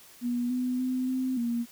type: tone with pitch steps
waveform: sine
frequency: 242.1 / 251 / 255.5 / 258.5 / 236 Hz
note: B3 / B3 / C4 / C4 / A#3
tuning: -34 / +28 / -41 / -21 / +22 cents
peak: -26 dBFS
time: 0.21-1.66 s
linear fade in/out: 50 ms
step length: 290 ms
effects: white hiss -53 dBFS RMS until 1.71 s